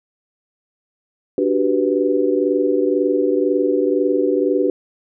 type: chord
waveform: sine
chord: G major seventh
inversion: second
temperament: equal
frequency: 293.7 / 370 / 392 / 493.9 Hz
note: D4 / F#4 / G4 / B4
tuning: 0 / 0 / 0 / 0 cents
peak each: -20 dBFS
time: 1.38-4.7 s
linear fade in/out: 2 ms
effects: none